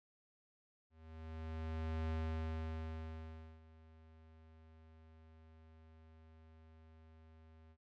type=tone with ADSR envelope; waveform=square; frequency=80 Hz; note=D#2; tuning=49 cents sharp; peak=-37 dBFS; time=0.9-7.77 s; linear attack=1200 ms; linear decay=1500 ms; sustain=-23 dB; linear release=60 ms; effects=low-pass 3000 Hz 12 dB/octave